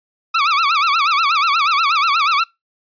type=tone with vibrato; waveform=sawtooth; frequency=1233 Hz; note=D#6; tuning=16 cents flat; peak=-9 dBFS; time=0.34-2.44 s; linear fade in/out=10 ms; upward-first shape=sine; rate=8.3 Hz; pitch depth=180 cents each way; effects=noise-tail reverb RT60 0.2 s tail -24 dB re dry + resampled to 11025 Hz